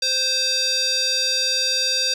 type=tone with band-pass filter; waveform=square; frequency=523.3 Hz; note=C5; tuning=in tune; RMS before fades=-21 dBFS; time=0.02-2.14 s; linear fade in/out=5 ms; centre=4700 Hz; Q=4.2; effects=none